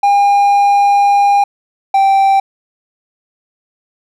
triangle tone pair in turn, 807 / 781.8 Hz, G#5 / G5, -50 / -5 cents, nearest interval minor second, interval 55 cents, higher first, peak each -5 dBFS, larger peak neither, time 0.03-1.44 / 1.94-2.4 s, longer first, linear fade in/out 5 ms, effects none

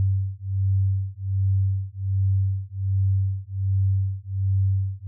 sine beating tone pair, 96 / 97.3 Hz, G2 / G2, -36 / -12 cents, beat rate 1.3 Hz, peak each -23 dBFS, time 0-5.07 s, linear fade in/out 0 ms, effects none

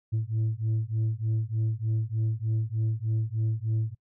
sine beating tone pair, 109.1 / 112.4 Hz, A2 / A2, -14 / +37 cents, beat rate 3.3 Hz, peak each -26 dBFS, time 0.12-3.95 s, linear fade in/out 20 ms, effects noise-tail reverb RT60 0.1 s tail -25 dB re dry + tanh soft clip ceiling -22 dBFS

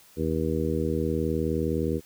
harmonic tone, 79.6 Hz, D#2, 40 cents sharp, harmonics 1 / 2 / 3 / 4 / 5 / 6, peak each -31 / -31 / -31 / -31 / -31 / -31 dBFS, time 0.16-2.01 s, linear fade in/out 50 ms, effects white hiss -55 dBFS RMS until 2.05 s

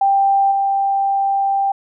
sine tone with level steps, 788 Hz, G5, 9 cents sharp, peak -11 / -14 dBFS, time 0.01-1.72 s, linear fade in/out 5 ms, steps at 0.51 s, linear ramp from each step 10 ms, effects none

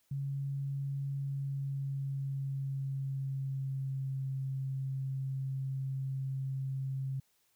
sine tone with pitch glide, 138.59 to 134.1 Hz, C#3 to C3, 0 to +43 cents, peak -33 dBFS, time 0.11-7.2 s, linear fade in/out 5 ms, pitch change -57 cents, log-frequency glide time 1.2-4.27 s, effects white hiss -73 dBFS RMS until 7.55 s

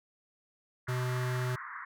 pink band-pass noise, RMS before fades -43 dBFS, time 0.87-1.85 s, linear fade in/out 5 ms, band 990 to 2000 Hz, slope 96 dB/octave
square tone, 125.9 Hz, B2, 34 cents sharp, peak -31 dBFS, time 0.88-1.56 s, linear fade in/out 10 ms
effects none

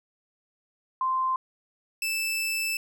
sine / sawtooth tone pair in turn, 1042 / 2638 Hz, C6 / E7, -7 / +1 cents, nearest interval octave + major third, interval 1608 cents, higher second, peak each -23 dBFS, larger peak neither, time 1.01-1.36 / 2.02-2.77 s, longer second, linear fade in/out 2 ms, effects none

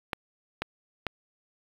clicks, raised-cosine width 0.3 ms, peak -12 dBFS, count 3, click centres 0.132 / 0.62 / 1.067 s, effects low-pass 4000 Hz 12 dB/octave + 7-bit

